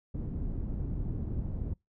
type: low-pass noise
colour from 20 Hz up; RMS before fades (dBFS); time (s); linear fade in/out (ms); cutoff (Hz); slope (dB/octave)
pink; -34; 0.14-1.74; 10; 190; 12
effects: noise-tail reverb RT60 0.2 s tail -26 dB re dry